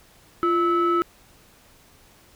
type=tone pair together; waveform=sine; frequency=345.1 / 1303 Hz; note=F4 / E6; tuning=-21 / -20 cents; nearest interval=octave + major seventh; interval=2301 cents; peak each=-19 dBFS; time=0.43-1.02 s; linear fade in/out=0 ms; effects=tanh soft clip ceiling -14 dBFS + pink hiss -54 dBFS RMS until 2.35 s